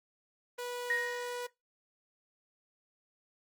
sawtooth tone, 488.8 Hz, B4, 18 cents flat, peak -33 dBFS, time 0.58-1.47 s, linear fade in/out 10 ms
sine tone with exponential decay, 1876 Hz, A#6, 11 cents sharp, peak -27 dBFS, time 0.9-1.5 s, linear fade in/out 2 ms, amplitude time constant 130 ms
effects noise-tail reverb RT60 0.2 s tail -21 dB re dry + Opus 24 kbps

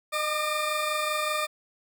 20% pulse tone pair together, 611.1 / 1197 Hz, D#5 / D6, -31 / +33 cents, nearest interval octave, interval 1164 cents, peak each -24 dBFS, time 0.12-1.47 s, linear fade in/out 20 ms, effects none

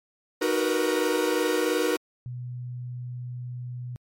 45% pulse chord, B major seventh, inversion first, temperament equal with one note detuned, 311.1 / 370 / 466.2 / 489.1 Hz, D#4 / F#4 / A#4 / B4, 0 / 0 / 0 / -17 cents, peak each -28 dBFS, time 0.41-1.97 s, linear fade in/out 10 ms
sine tone, 123.47 Hz, B2, in tune, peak -32 dBFS, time 2.26-3.96 s, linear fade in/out 0 ms
effects MP3 64 kbps

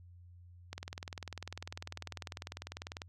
click train, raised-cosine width 0.2 ms, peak -24 dBFS, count 47, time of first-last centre 0.73-3.019 s, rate 20.1 Hz, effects added 88 Hz sine -53 dBFS peak until 3.08 s

